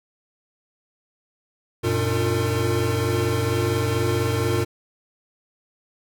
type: tone cluster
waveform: square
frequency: 94.1 / 118.4 / 302.9 / 353 / 454.6 Hz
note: F#2 / A#2 / D#4 / F4 / A#4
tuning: +30 / +27 / -46 / +19 / -43 cents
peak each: -27 / -25 / -32 / -29 / -27 dBFS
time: 1.83-4.65 s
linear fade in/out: 20 ms
effects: none